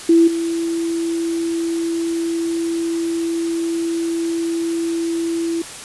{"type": "tone with level steps", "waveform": "sine", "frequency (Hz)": 333.2, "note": "E4", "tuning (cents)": 19, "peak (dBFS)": [-8, -18], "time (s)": [0.09, 5.62], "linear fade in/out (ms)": 5, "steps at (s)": 0.27, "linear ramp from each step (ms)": 10, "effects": ["white hiss -33 dBFS RMS until 5.84 s", "resampled to 24000 Hz"]}